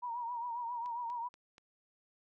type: tone with vibrato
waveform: sine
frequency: 951 Hz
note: A#5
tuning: 34 cents sharp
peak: -36 dBFS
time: 0.02-1.29 s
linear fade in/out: 20 ms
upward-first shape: triangle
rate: 7.4 Hz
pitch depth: 78 cents each way
type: click train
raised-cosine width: 0.2 ms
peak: -39 dBFS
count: 4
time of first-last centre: 0.86-1.581 s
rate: 4.16 Hz
effects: none